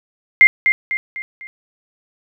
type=tone with echo; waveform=sine; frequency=2099 Hz; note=C7; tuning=5 cents sharp; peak=-3 dBFS; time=0.41-0.47 s; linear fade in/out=0 ms; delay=250 ms; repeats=4; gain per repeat=-7 dB; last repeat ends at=1.47 s; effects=none